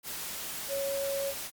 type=tone in noise; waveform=sine; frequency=554.4 Hz; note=C#5; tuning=in tune; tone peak=-30 dBFS; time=0.68-1.34 s; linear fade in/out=50 ms; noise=white; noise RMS=-38 dBFS; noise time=0.03-1.51 s; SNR=+5 dB; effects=Opus 48 kbps